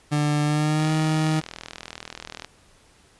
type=tone with pitch glide; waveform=30% pulse; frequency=148.3 to 156.39 Hz; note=D3 to D#3; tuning=+17 to +9 cents; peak=-17 dBFS; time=0.11-1.41 s; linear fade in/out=20 ms; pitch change=+92 cents; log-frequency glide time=0.44-0.92 s
type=click train; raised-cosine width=0.2 ms; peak=-17 dBFS; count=68; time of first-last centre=0.8-2.446 s; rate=40.7 Hz
effects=pink hiss -56 dBFS RMS until 3.19 s + resampled to 24000 Hz